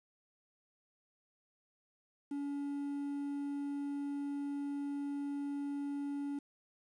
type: tone with quantisation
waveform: triangle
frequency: 284 Hz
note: C#4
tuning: 42 cents sharp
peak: -34 dBFS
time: 2.31-6.39 s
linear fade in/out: 5 ms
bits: 10
effects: resampled to 24000 Hz